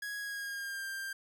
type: tone with pitch glide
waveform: 45% pulse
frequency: 1661.2 to 1587.1 Hz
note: G#6 to G6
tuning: 0 to +21 cents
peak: -37 dBFS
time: 0.02-1.13 s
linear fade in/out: 5 ms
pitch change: -79 cents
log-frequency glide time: 0.19-0.86 s
effects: none